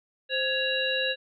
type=harmonic tone with a mistuned harmonic; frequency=557 Hz; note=C#5; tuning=8 cents sharp; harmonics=1 / 3 / 5 / 7; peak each=-30 / -30 / -30 / -30 dBFS; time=0.29-1.16 s; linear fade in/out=50 ms; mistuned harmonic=1; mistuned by=-110 cents; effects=none